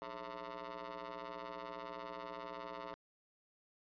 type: ring-modulated tone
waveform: 15% pulse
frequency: 121.6 Hz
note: B2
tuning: 26 cents flat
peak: -35 dBFS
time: 0.02-2.94 s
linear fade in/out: 0 ms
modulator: 783 Hz
effects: resampled to 11025 Hz